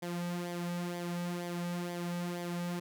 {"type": "tone with flanger", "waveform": "sawtooth", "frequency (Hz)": 174.61, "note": "F3", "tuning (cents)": 0, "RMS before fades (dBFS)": -37, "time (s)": [0.02, 2.8], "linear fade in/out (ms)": 10, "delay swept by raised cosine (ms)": [0.73, 2.93], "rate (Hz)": 2.1, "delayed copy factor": -0.6, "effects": []}